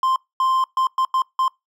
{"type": "tone bursts at uneven times", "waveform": "triangle", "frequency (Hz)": 1046.5, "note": "C6", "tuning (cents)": 0, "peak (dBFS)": -14, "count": 6, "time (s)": [[0.03, 0.16], [0.4, 0.64], [0.77, 0.87], [0.98, 1.05], [1.14, 1.22], [1.39, 1.48]], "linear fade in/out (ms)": 2, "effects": ["noise-tail reverb RT60 0.2 s tail -26 dB re dry"]}